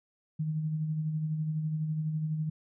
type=tone with tremolo; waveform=sine; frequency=155.56 Hz; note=D#3; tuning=in tune; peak=-27 dBFS; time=0.39-2.5 s; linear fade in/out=10 ms; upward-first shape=sine; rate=12 Hz; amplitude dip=40%; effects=none